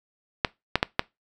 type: clicks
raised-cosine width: 0.3 ms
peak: -3 dBFS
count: 4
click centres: 0.448 / 0.756 / 0.829 / 0.994 s
effects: noise-tail reverb RT60 0.2 s tail -22 dB re dry